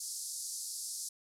white band-pass noise, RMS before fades -41 dBFS, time 0-1.09 s, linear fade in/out 5 ms, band 4600 to 11000 Hz, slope 48 dB/octave, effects none

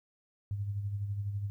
sine tone with tremolo, 101.2 Hz, G#2, 44 cents flat, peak -30 dBFS, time 0.51-1.5 s, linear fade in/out 0 ms, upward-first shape sine, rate 12 Hz, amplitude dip 50%, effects 12-bit

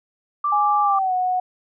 sine tone, 1174.7 Hz, D6, in tune, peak -18 dBFS, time 0.44-0.99 s, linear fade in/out 5 ms
sine tone with pitch glide, 829 to 734.3 Hz, G#5 to F#5, -3 to -13 cents, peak -18 dBFS, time 0.52-1.4 s, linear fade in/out 5 ms, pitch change -210 cents, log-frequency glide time 0.82-1.13 s
effects none

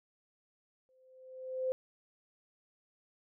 sine tone with exponential growth, 517 Hz, C5, 21 cents flat, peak -28 dBFS, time 0.89-1.72 s, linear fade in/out 0 ms, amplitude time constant 180 ms, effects none

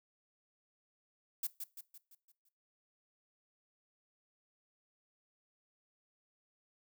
violet noise with echo, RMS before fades -36 dBFS, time 1.43-1.47 s, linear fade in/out 5 ms, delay 170 ms, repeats 6, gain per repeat -6 dB, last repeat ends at 2.49 s, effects noise-tail reverb RT60 0.3 s tail -20 dB re dry

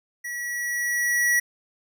square tone with level ramp, 1931 Hz, B6, 39 cents flat, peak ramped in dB -31 to -18 dBFS, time 0.24-1.4 s, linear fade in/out 10 ms, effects none

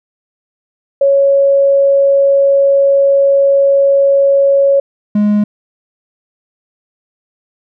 sine / triangle tone pair in turn, 554.4 / 208.3 Hz, C#5 / G#3, 0 / +5 cents, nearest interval octave + perfect fourth, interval 1695 cents, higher first, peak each -6 / -6 dBFS, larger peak neither, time 1.01-4.8 / 5.15-5.44 s, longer first, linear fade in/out 5 ms, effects none

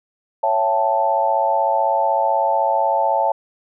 sine chord, A dominant seventh, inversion first, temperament equal with one note detuned, 554.4 / 668.1 / 784 / 880 Hz, C#5 / E5 / G5 / A5, 0 / +23 / 0 / 0 cents, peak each -22 / -21 / -23 / -18 dBFS, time 0.43-3.32 s, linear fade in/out 5 ms, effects none

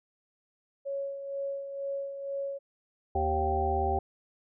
sine tone with tremolo, 554.4 Hz, C#5, in tune, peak -30 dBFS, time 0.85-2.59 s, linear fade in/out 20 ms, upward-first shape sine, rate 2.1 Hz, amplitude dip 55%
harmonic tone, 77.78 Hz, D#2, in tune, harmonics 1 / 3 / 5 / 7 / 9 / 10, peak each -31 / -41 / -32 / -37 / -35 / -29 dBFS, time 3.15-3.99 s, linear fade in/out 5 ms
effects none

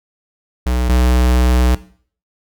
square tone pair in turn, 61.74 / 61.99 Hz, B1 / B1, 0 / +7 cents, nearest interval unison, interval 7 cents, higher second, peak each -15 / -11 dBFS, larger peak second, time 0.66-0.89 / 0.89-1.75 s, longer second, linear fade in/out 5 ms, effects noise-tail reverb RT60 0.5 s tail -17 dB re dry

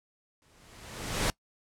pink noise with exponential growth, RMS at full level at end -26 dBFS, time 0.42-1.3 s, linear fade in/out 0 ms, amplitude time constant 190 ms, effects noise-tail reverb RT60 0.1 s tail -23 dB re dry + low-pass 10000 Hz 12 dB/octave

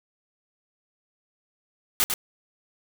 white noise with echo, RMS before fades -21 dBFS, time 2-2.04 s, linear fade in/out 0 ms, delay 99 ms, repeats 1, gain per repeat -5 dB, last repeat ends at 2.139 s, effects none

